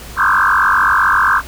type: tone with frequency modulation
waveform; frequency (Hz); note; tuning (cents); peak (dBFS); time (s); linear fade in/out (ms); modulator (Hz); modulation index
sine; 1306; E6; -17; -9; 0.16-1.42; 50; 47.7; 6.5
effects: added 60 Hz sine -34 dBFS peak until 1.47 s + pink hiss -34 dBFS RMS until 1.47 s